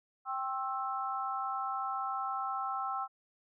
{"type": "chord", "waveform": "sine", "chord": "C major", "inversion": "second", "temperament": "equal with one note detuned", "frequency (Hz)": [784, 1069.1, 1318.5], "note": ["G5", "C6", "E6"], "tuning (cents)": [0, 37, 0], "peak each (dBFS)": [-37, -39, -36], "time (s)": [0.25, 3.08], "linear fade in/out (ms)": 50, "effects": []}